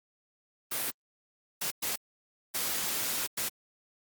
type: noise bursts at uneven times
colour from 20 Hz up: white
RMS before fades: -32 dBFS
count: 5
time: 0.71-0.91 / 1.61-1.71 / 1.82-1.96 / 2.54-3.27 / 3.37-3.49 s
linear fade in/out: 10 ms
effects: high-pass 100 Hz 12 dB/octave + Opus 32 kbps

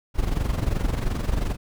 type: noise with amplitude modulation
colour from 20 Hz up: brown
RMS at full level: -21 dBFS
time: 0.14-1.57 s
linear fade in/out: 50 ms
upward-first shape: sine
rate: 22.8 Hz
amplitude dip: 70%
effects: none

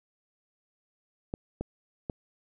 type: clicks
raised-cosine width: 2 ms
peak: -19 dBFS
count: 3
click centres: 1.339 / 1.61 / 2.098 s
effects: none

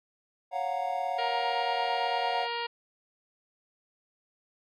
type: chord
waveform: triangle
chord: Gb major seventh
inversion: second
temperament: equal with one note detuned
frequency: 554.4 / 702.1 / 740 / 932.3 Hz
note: Db5 / F5 / Gb5 / Bb5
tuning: 0 / +9 / 0 / 0 cents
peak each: -36 / -31 / -30 / -36 dBFS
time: 0.51-2.48 s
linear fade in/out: 50 ms
type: harmonic tone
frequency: 470.6 Hz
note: A#4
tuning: 16 cents sharp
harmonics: 1 / 2 / 3 / 4 / 5 / 6 / 7 / 8 / 9 / 10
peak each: -38 / -34 / -42 / -40 / -43 / -39 / -44 / -51 / -44 / -49 dBFS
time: 1.18-2.67 s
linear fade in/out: 10 ms
effects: none

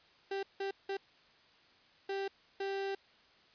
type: tone bursts at uneven times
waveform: 35% pulse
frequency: 392 Hz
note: G4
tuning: in tune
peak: -33 dBFS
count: 5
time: 0.31-0.43 / 0.6-0.71 / 0.89-0.97 / 2.09-2.28 / 2.6-2.95 s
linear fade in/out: 5 ms
effects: white hiss -64 dBFS RMS until 3.54 s + resampled to 11025 Hz

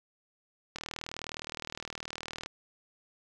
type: click train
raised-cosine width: 0.2 ms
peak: -20 dBFS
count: 68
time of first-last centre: 0.76-2.461 s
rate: 39.4 Hz
effects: none

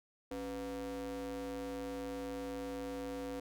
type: ring-modulated tone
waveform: square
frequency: 110 Hz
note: A2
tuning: in tune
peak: -37 dBFS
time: 0.31-3.4 s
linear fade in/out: 5 ms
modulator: 386 Hz
effects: none

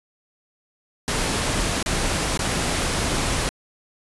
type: noise with dropouts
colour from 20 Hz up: pink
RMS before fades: -23 dBFS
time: 1.08-3.49 s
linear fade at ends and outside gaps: 0 ms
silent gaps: 1.827-1.861 / 2.374-2.392 s
effects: resampled to 24000 Hz

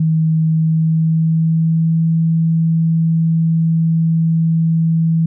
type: tone with pitch glide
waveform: sine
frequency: 159.6 to 163.33 Hz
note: D#3 to E3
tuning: +44 to -16 cents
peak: -11 dBFS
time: 0-5.26 s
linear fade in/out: 5 ms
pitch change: +40 cents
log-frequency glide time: 0.48-2.03 s
effects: none

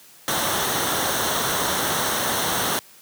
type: noise with comb filter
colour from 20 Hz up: pink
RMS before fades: -23 dBFS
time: 0.28-2.79 s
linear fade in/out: 0 ms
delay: 0.41 ms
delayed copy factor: -0.6
effects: white hiss -49 dBFS RMS until 3.01 s + high-pass 100 Hz 12 dB/octave

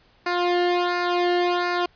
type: tone with flanger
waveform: sawtooth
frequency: 353.2 Hz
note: F4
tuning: 20 cents sharp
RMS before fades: -22 dBFS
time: 0.26-1.86 s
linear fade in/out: 5 ms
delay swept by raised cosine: 0.3 to 0.84 ms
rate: 1.4 Hz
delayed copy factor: -0.9
effects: pink hiss -58 dBFS RMS until 1.95 s + resampled to 11025 Hz

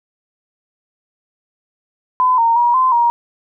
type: tone with pitch steps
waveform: sine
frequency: 1012 / 922 / 956 / 1031 / 945 Hz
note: B5 / A#5 / A#5 / C6 / A#5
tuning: +42 / -19 / +43 / -26 / +23 cents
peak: -10 dBFS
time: 2.2-3.1 s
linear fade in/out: 0 ms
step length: 180 ms
effects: none

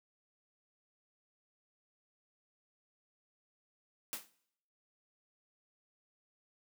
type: noise with exponential decay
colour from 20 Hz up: white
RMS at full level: -36 dBFS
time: 4.13-4.3 s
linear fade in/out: 0 ms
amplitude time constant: 36 ms
effects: noise-tail reverb RT60 0.7 s tail -20 dB re dry + high-pass 150 Hz 12 dB/octave

